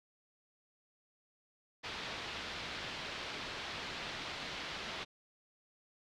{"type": "low-pass noise", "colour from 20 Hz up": "white", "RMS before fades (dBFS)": -43, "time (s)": [1.83, 5.05], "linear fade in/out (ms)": 20, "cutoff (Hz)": 4100, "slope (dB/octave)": 24, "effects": []}